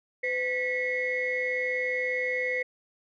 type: tone cluster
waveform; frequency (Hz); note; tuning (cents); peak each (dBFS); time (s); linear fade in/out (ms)
sine; 505 / 1957 / 2174; B4 / B6 / C#7; +39 / -16 / -34; -30; 0.23-2.63; 10
effects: tanh soft clip ceiling -18 dBFS